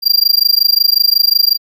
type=tone with amplitude modulation; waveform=square; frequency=4754 Hz; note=D8; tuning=20 cents sharp; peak=-5 dBFS; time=0.02-1.58 s; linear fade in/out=50 ms; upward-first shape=sine; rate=25.5 Hz; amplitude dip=100%; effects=none